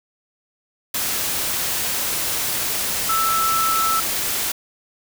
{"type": "tone in noise", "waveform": "sine", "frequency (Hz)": 1318.5, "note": "E6", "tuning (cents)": 0, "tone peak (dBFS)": -18, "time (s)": [3.09, 4], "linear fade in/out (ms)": 5, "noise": "white", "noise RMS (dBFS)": -23, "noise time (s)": [0.94, 4.52], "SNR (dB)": 2, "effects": []}